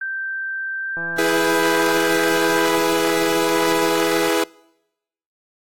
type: tone with pitch glide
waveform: sine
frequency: 1564 to 1577.6 Hz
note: G6 to G6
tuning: -4 to +11 cents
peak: -23 dBFS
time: 0.01-2.66 s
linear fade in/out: 5 ms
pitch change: +15 cents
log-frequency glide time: 0.8-1.03 s
type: click train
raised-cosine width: 1 ms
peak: -21 dBFS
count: 558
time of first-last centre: 0.97-4.285 s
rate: 168 Hz
type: chord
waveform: sawtooth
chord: E major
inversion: none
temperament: equal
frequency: 329.6 / 415.3 / 493.9 Hz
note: E4 / G#4 / B4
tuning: 0 / 0 / 0 cents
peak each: -17 dBFS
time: 1.18-4.44 s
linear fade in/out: 5 ms
effects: noise-tail reverb RT60 0.9 s tail -25 dB re dry + AAC 64 kbps